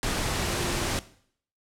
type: tone in noise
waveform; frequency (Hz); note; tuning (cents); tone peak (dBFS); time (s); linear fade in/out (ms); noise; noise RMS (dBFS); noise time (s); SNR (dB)
sine; 350.6; F4; +7; -36; 0.43-0.88; 0; pink; -28; 0.03-0.99; -11
effects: noise-tail reverb RT60 0.6 s tail -17 dB re dry + low-pass 10000 Hz 12 dB/octave